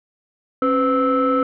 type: tone cluster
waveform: sine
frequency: 271.5 / 504 / 1310 Hz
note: C#4 / B4 / E6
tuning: -36 / +35 / -11 cents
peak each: -18 dBFS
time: 0.62-1.43 s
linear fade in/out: 2 ms
effects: tanh soft clip ceiling -10 dBFS